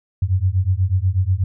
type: beating tone pair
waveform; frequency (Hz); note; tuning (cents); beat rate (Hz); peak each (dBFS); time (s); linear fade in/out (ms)
sine; 89.6 / 97.8; F2 / G2; +45 / -4; 8.2; -18; 0.22-1.44; 5
effects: none